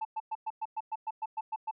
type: tone bursts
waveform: sine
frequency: 880 Hz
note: A5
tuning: in tune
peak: -29 dBFS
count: 12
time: 0.01-1.712 s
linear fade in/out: 10 ms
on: 41 ms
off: 110 ms
effects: tanh soft clip ceiling -29 dBFS